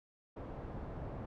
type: low-pass noise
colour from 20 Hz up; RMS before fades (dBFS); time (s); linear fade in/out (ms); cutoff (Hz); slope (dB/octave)
pink; -44; 0.36-1.26; 10; 800; 12
effects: none